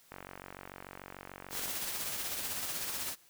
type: click train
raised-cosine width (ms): 0.5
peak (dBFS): -29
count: 74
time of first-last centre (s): 0.12-1.68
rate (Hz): 46.8
type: noise with tremolo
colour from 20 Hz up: white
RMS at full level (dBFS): -36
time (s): 1.5-3.16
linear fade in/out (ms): 50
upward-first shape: sine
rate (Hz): 16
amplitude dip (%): 35
effects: white hiss -63 dBFS RMS until 3.29 s